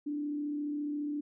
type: tone with frequency modulation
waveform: sine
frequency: 293.7 Hz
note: D4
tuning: in tune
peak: -32 dBFS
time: 0.06-1.21 s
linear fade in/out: 10 ms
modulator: 34.5 Hz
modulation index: 0.29
effects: none